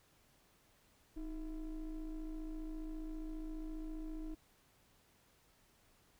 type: ring-modulated tone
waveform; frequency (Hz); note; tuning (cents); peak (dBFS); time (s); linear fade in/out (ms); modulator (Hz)
triangle; 170.4; F3; -42; -36; 1.16-4.35; 10; 143
effects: pink hiss -70 dBFS RMS until 6.19 s